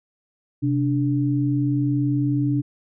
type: tone pair together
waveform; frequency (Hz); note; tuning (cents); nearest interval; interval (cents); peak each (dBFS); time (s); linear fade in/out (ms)
sine; 129.8 / 291.4; C3 / D4; -13 / -13; octave + major second; 1400; -21 / -21; 0.62-2.62; 20
effects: none